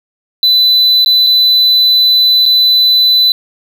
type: tone with dropouts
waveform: triangle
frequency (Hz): 4000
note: B7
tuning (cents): +21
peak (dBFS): -4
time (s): 0.43-3.32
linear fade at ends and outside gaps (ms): 1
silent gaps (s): 1.047-1.06 / 1.265-1.269 / 2.455-2.461
effects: none